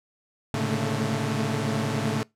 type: tone cluster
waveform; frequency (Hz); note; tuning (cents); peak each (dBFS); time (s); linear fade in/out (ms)
sawtooth; 109.2 / 136.2 / 146.1 / 215.5 / 225.9; A2 / C#3 / D3 / A3 / A3; -13 / -30 / -9 / -36 / +46; -27; 0.54-2.23; 0
effects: noise-tail reverb RT60 0.2 s tail -24 dB re dry + low-pass 10000 Hz 12 dB/octave